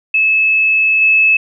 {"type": "tone with level steps", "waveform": "sine", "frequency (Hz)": 2600, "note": "E7", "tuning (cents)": -24, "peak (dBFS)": [-9, -7], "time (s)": [0.14, 1.37], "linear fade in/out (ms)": 5, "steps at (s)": 1.01, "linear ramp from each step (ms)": 10, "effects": []}